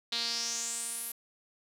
sawtooth tone with band-pass filter sweep, 233.1 Hz, A#3, in tune, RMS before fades -35 dBFS, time 0.12-1.12 s, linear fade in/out 5 ms, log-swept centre 3900 to 12000 Hz, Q 4.9, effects none

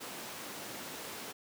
pink high-pass noise, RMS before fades -44 dBFS, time 0-1.33 s, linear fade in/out 20 ms, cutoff 230 Hz, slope 12 dB/octave, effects none

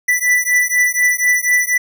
square beating tone pair, 1975.5 / 1979.6 Hz, B6 / B6, 0 / +4 cents, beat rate 4.1 Hz, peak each -16 dBFS, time 0.08-1.78 s, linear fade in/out 10 ms, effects none

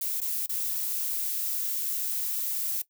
violet noise with dropouts, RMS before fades -30 dBFS, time 0.01-2.82 s, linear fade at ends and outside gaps 5 ms, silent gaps 0.204-0.214 / 0.463-0.493 s, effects noise-tail reverb RT60 0.1 s tail -18 dB re dry

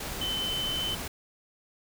sine tone in noise, 3052 Hz, G7, 47 cents flat, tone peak -29 dBFS, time 0.21-0.95 s, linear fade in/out 5 ms, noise pink, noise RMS -36 dBFS, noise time 0-1.08 s, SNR +4 dB, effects none

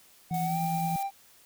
triangle tone with pitch glide, 740 to 788.5 Hz, F#5 to G5, 0 to +10 cents, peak -27 dBFS, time 0.3-1.11 s, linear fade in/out 50 ms, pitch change +110 cents, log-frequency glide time 0.43-0.58 s
sine tone with tremolo, 167 Hz, E3, 23 cents sharp, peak -28 dBFS, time 0.31-0.96 s, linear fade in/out 0 ms, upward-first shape triangle, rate 9.8 Hz, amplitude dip 40%
blue noise, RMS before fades -42 dBFS, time 0.34-1.03 s, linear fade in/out 2 ms
effects white hiss -58 dBFS RMS until 1.45 s

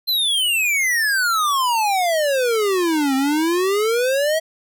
square exponential two-way sweep, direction down then up, 4168 to 262.3 to 652 Hz, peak -17 dBFS, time 0.07-4.4 s, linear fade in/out 20 ms, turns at 3.15 s, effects none

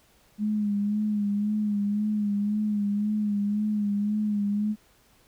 sine tone with vibrato, 207.7 Hz, G#3, in tune, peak -23 dBFS, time 0.38-4.76 s, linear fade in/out 50 ms, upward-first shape sine, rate 1.9 Hz, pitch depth 42 cents each way, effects pink hiss -61 dBFS RMS until 5.27 s

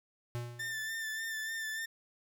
square tone with exponential decay, 120 Hz, B2, 49 cents flat, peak -34 dBFS, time 0.35-0.95 s, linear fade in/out 0 ms, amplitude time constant 130 ms
40% pulse tone with vibrato, 1778 Hz, A6, 18 cents sharp, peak -35 dBFS, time 0.59-1.86 s, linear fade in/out 10 ms, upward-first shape sine, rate 3.4 Hz, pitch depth 30 cents each way
effects none

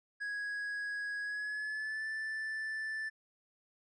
triangle tone with pitch glide, 1661.2 to 1760 Hz, G#6 to A6, 0 to 0 cents, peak -34 dBFS, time 0.2-3.1 s, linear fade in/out 20 ms, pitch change +100 cents, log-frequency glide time 1.21-2.06 s, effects resampled to 24000 Hz

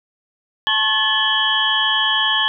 sine tone cluster, 871 / 1086 / 1730 / 3050 / 3297 Hz, A5 / C#6 / A6 / G7 / G#7, -18 / -36 / -30 / -48 / -13 cents, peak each -25 / -24 / -20 / -20 / -20 dBFS, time 0.67-2.48 s, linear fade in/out 0 ms, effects none

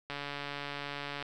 click train, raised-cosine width 0.3 ms, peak -22 dBFS, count 162, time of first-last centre 0.1-1.226 s, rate 143 Hz, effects none

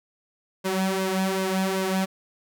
sawtooth tone with flanger, 190 Hz, F#3, 46 cents sharp, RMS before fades -25 dBFS, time 0.64-2.06 s, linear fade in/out 20 ms, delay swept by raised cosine 1.9 to 4.1 ms, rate 2.6 Hz, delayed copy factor +0.7, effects none

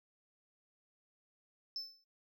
triangle tone with exponential decay, 5274 Hz, E8, in tune, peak -33 dBFS, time 1.76-2.04 s, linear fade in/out 1 ms, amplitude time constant 59 ms, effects noise-tail reverb RT60 0.2 s tail -24 dB re dry + tanh soft clip ceiling -34 dBFS

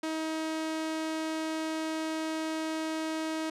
sawtooth tone, 317.4 Hz, D#4, 35 cents sharp, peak -27 dBFS, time 0.03-3.5 s, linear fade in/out 5 ms, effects low-pass 9000 Hz 12 dB/octave

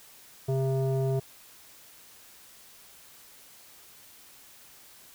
square tone with low-pass filter, 133.4 Hz, C3, 34 cents sharp, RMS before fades -27 dBFS, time 0.48-1.2 s, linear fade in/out 10 ms, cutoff 550 Hz, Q 3.3, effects white hiss -53 dBFS RMS until 5.14 s

